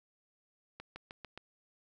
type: accelerating click train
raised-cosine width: 0.3 ms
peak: -29 dBFS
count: 5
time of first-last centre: 0.8-1.376 s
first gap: 160 ms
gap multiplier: 0.93
effects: none